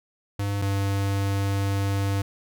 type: tone pair in turn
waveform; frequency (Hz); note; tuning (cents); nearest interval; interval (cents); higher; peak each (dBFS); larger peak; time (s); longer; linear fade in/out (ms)
square; 100.5 / 98.89; G2 / G2; +44 / +16; unison; 28; first; -25 / -23; second; 0.39-0.62 / 0.62-2.22; second; 5
effects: none